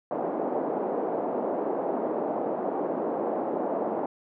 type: band-pass noise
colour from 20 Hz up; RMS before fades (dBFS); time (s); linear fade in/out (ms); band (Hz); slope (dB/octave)
white; -29; 0.11-4.06; 2; 240 to 730; 24
effects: none